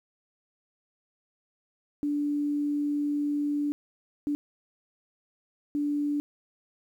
sine tone bursts at uneven times, 291.6 Hz, D4, 12 cents flat, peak -25 dBFS, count 3, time 2.03-3.72 / 4.27-4.35 / 5.75-6.2 s, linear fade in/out 0 ms, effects 10-bit

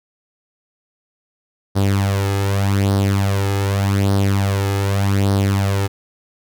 sawtooth tone with flanger, 98.8 Hz, G2, 14 cents sharp, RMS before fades -17 dBFS, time 1.75-5.88 s, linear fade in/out 20 ms, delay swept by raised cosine 0.2 to 2.4 ms, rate 0.84 Hz, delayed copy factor +0.65, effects none

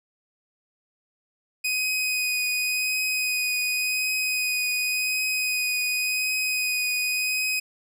sawtooth tone with vibrato, 2500 Hz, D#7, 8 cents sharp, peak -20 dBFS, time 1.64-7.6 s, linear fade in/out 10 ms, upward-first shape triangle, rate 0.9 Hz, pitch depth 15 cents each way, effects none

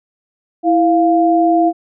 sine tone pair together, 329.6 / 698.5 Hz, E4 / F5, 0 / 0 cents, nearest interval octave + minor second, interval 1300 cents, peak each -12 dBFS, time 0.63-1.73 s, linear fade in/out 50 ms, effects none

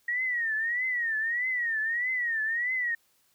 sine tone with vibrato, 1886 Hz, A#6, 20 cents sharp, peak -26 dBFS, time 0.08-2.95 s, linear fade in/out 5 ms, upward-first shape triangle, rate 1.6 Hz, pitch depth 160 cents each way, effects white hiss -68 dBFS RMS until 3.34 s

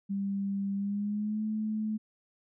sine tone with pitch glide, 197.9 to 215.8 Hz, G3 to A3, +17 to -33 cents, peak -29 dBFS, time 0.09-1.98 s, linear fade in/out 20 ms, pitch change +150 cents, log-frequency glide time 0.75-1.43 s, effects none

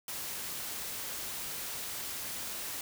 white noise, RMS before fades -39 dBFS, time 0.08-2.81 s, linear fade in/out 2 ms, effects none

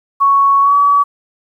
sine tone with pitch glide, 1111 to 1139.6 Hz, C#6 to C#6, +4 to +48 cents, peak -7 dBFS, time 0.2-1.04 s, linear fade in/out 20 ms, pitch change +44 cents, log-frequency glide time 0.61-0.75 s, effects 8-bit

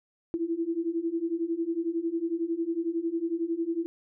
sine beating tone pair, 327 / 338 Hz, E4 / E4, -14 / +43 cents, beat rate 11 Hz, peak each -31 / -29 dBFS, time 0.34-3.86 s, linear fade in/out 0 ms, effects none

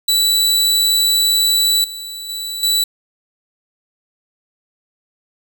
sawtooth tone with level steps, 3951 Hz, B7, in tune, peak -9 / -24 / -20 / -10 dBFS, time 0.08-2.84 s, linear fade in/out 5 ms, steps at 1.84 / 2.29 / 2.63 s, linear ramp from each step 2 ms, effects none

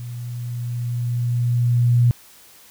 sine tone with level ramp, 120.6 Hz, B2, 41 cents flat, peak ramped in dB -29 to -11 dBFS, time 0-2.11 s, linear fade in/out 0 ms, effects white hiss -48 dBFS RMS until 2.7 s

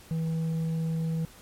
triangle tone with tanh clipping, 162.3 Hz, E3, 27 cents flat, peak -27 dBFS, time 0.11-1.25 s, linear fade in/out 0 ms, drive 9 dB, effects pink hiss -52 dBFS RMS until 1.41 s + MP3 64 kbps

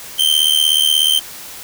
45% pulse tone with amplitude modulation, 3121 Hz, G7, 8 cents flat, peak -7 dBFS, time 0.18-1.2 s, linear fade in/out 20 ms, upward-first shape sine, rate 76.6 Hz, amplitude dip 85%, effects white hiss -33 dBFS RMS until 1.63 s

